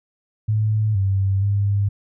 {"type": "tone with pitch steps", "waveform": "sine", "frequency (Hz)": [107.7, 97.2, 100.7], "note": ["A2", "G2", "G2"], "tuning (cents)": [-37, -14, 47], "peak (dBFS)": -16, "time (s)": [0.48, 1.89], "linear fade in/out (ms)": 10, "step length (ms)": 470, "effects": []}